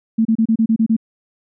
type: tone bursts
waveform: sine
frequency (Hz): 223.8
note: A3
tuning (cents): +30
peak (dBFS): -11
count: 8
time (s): 0.18-0.966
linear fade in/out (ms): 10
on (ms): 72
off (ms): 30
effects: none